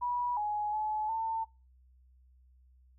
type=tone with pitch steps; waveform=sine; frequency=974 / 838 / 856 / 897 Hz; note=B5 / G#5 / A5 / A5; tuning=-24 / +15 / -48 / +33 cents; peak=-30 dBFS; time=0.01-1.45 s; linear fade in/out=20 ms; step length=360 ms; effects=noise-tail reverb RT60 0.3 s tail -22 dB re dry + added 63 Hz sine -59 dBFS peak until 2.98 s